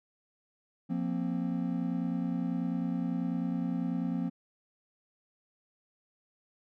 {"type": "chord", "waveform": "triangle", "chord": "F suspended fourth", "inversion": "none", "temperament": "equal with one note detuned", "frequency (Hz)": [174.61, 233.1, 263.1], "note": ["F3", "Bb3", "C4"], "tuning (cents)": [0, 0, 10], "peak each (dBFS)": [-31, -33, -32], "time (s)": [0.89, 4.3], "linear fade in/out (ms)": 20, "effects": []}